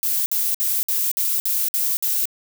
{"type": "noise bursts", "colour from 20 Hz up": "violet", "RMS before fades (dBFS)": -21, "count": 8, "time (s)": [0.03, 2.255], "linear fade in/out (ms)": 0, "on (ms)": 230, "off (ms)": 55, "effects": []}